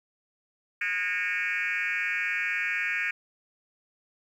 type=tone with frequency modulation; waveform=sine; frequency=2028 Hz; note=B6; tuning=45 cents sharp; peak=-25 dBFS; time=0.81-3.11 s; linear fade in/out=5 ms; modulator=196 Hz; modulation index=2.6; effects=tanh soft clip ceiling -21 dBFS + 10-bit